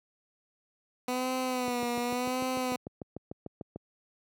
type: tone with vibrato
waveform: 15% pulse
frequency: 248.8 Hz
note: B3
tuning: 13 cents sharp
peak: -23 dBFS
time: 1.08-2.76 s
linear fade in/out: 2 ms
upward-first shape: sine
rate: 0.89 Hz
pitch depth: 61 cents each way
type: click train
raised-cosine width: 2 ms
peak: -25 dBFS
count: 15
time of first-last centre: 1.68-3.76 s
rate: 6.73 Hz
effects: high-pass 100 Hz 12 dB/octave